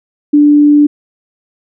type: tone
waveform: sine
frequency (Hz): 293.7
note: D4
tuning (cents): 0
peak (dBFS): -3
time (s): 0.33-0.87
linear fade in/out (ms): 10
effects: none